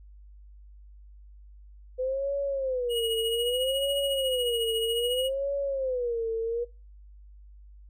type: tone with vibrato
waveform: sine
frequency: 503 Hz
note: B4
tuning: 32 cents sharp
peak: -26 dBFS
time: 1.98-6.65 s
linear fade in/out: 20 ms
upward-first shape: sine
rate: 0.63 Hz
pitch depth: 190 cents each way
type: tone with tremolo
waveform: square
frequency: 2899 Hz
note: F#7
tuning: 36 cents flat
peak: -28 dBFS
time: 2.89-5.3 s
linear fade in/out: 50 ms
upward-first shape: sine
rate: 14 Hz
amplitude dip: 50%
effects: noise-tail reverb RT60 0.3 s tail -22 dB re dry + added 50 Hz sine -47 dBFS peak until 7.89 s